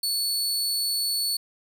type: tone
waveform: sawtooth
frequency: 4435 Hz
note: C#8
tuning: in tune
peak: -21 dBFS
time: 0.03-1.37 s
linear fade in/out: 5 ms
effects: 10-bit